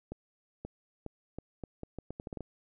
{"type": "accelerating click train", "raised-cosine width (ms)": 2, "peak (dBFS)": -26, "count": 13, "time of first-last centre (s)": [0.12, 2.407], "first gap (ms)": 530, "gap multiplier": 0.78, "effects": []}